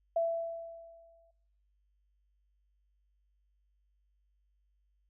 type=tone with exponential decay; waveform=sine; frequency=667 Hz; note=E5; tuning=20 cents sharp; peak=-25 dBFS; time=0.16-1.31 s; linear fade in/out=5 ms; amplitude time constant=250 ms; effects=noise-tail reverb RT60 0.7 s tail -20 dB re dry + added 50 Hz sine -70 dBFS peak until 5.09 s